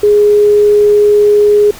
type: tone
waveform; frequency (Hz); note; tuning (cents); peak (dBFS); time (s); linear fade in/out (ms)
sine; 415.3; G#4; 0; -4; 0.03-1.71; 5
effects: pink hiss -32 dBFS RMS until 1.79 s